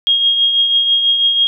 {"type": "tone with tremolo", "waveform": "sine", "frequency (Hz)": 3259, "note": "G#7", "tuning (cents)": -33, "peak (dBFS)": -8, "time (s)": [0.07, 1.47], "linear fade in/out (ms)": 0, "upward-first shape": "triangle", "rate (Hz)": 6.1, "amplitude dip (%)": 50, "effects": []}